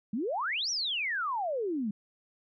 sine exponential two-way sweep, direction up then down, 196 to 5950 to 196 Hz, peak -29 dBFS, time 0.13-1.91 s, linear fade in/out 5 ms, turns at 0.7 s, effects none

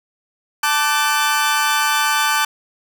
sawtooth chord, D major, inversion second, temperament equal with one note detuned, 880 / 1174.7 / 1517.2 Hz, A5 / D6 / F#6, 0 / 0 / +43 cents, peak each -16 dBFS, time 0.63-2.45 s, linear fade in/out 5 ms, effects none

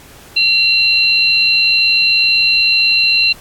sine tone pair together, 2740 / 4082 Hz, F7 / C8, -34 / -44 cents, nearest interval perfect fifth, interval 690 cents, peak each -12 dBFS, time 0.36-3.33 s, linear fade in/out 10 ms, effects pink hiss -40 dBFS RMS until 3.4 s + AAC 64 kbps

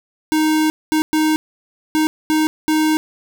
square tone bursts at uneven times, 311.1 Hz, D#4, in tune, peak -14 dBFS, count 6, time 0.32-0.7 / 0.92-1.02 / 1.13-1.36 / 1.95-2.07 / 2.3-2.47 / 2.68-2.97 s, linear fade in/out 0 ms, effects none

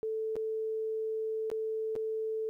sine tone with dropouts, 440 Hz, A4, in tune, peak -31 dBFS, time 0.03-2.49 s, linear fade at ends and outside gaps 0 ms, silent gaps 0.356-0.365 / 1.501-1.515 / 1.954-1.962 s, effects 12-bit

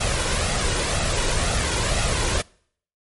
pink noise with flanger, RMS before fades -22 dBFS, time 0-2.42 s, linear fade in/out 10 ms, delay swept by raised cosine 1.5 to 2.09 ms, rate 2 Hz, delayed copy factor +0.5, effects noise-tail reverb RT60 0.6 s tail -25 dB re dry + MP3 48 kbps

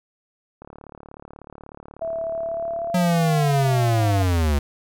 click train, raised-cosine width 1 ms, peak -26 dBFS, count 84, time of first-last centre 0.62-2.9 s, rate 36.4 Hz
sine tone with pitch glide, 659.3 to 692.1 Hz, E5 to F5, 0 to -16 cents, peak -24 dBFS, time 2.01-4.23 s, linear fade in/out 10 ms, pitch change +84 cents, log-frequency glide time 2.32-3.35 s
square linear sweep, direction down, 182.4 to 69.3 Hz, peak -18 dBFS, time 2.94-4.59 s, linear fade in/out 5 ms
effects none

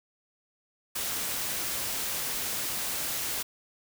white noise, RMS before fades -32 dBFS, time 0.95-3.43 s, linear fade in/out 10 ms, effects none

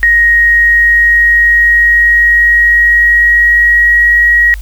sine tone with pitch glide, 1877 to 1901 Hz, A#6 to A#6, +11 to +33 cents, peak -4 dBFS, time 0.03-4.54 s, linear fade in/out 0 ms, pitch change +22 cents, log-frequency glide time 0.37-3.99 s, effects added 50 Hz sine -20 dBFS peak until 4.61 s + white hiss -40 dBFS RMS until 4.61 s

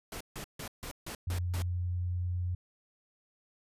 pink noise bursts, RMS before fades -41 dBFS, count 7, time 0.12-1.622 s, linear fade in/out 2 ms, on 86 ms, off 150 ms
sine tone with pitch glide, 88.7 to 89.21 Hz, F2 to F2, +27 to +37 cents, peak -30 dBFS, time 1.27-2.55 s, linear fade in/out 5 ms, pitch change +10 cents, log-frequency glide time 1.53-2.42 s
effects resampled to 32000 Hz

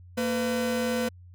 45% pulse tone pair together, 230 / 502.5 Hz, A#3 / B4, -23 / +30 cents, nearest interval octave + major second, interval 1353 cents, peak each -28 dBFS, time 0.17-1.09 s, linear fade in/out 10 ms, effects added 89 Hz sine -46 dBFS peak until 1.34 s

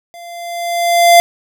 square tone with level ramp, 690 Hz, F5, 21 cents flat, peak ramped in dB -33 to -3 dBFS, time 0.14-1.2 s, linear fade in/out 0 ms, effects none

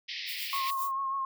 pink band-pass noise, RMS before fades -38 dBFS, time 0.08-0.71 s, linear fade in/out 10 ms, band 1900 to 5400 Hz, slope 96 dB/octave
violet noise with tremolo, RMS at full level -37 dBFS, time 0.26-0.92 s, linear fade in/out 50 ms, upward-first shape triangle, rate 7.5 Hz, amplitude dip 70%
sine tone with vibrato, 1082 Hz, C#6, 42 cents flat, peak -29 dBFS, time 0.53-1.25 s, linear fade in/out 2 ms, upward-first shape triangle, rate 6.8 Hz, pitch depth 36 cents each way
effects none

